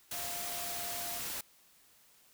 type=tone in noise; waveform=sine; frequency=698.5 Hz; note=F5; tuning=in tune; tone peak=-45 dBFS; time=0.13-1.19 s; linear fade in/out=5 ms; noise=white; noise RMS=-39 dBFS; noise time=0.11-1.41 s; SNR=-9 dB; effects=white hiss -64 dBFS RMS until 2.33 s